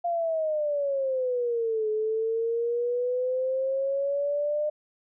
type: exponential two-way sweep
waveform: sine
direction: down then up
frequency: 698.5 to 428 to 605 Hz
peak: -24 dBFS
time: 0.04-4.7 s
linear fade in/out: 10 ms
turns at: 1.89 s
effects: none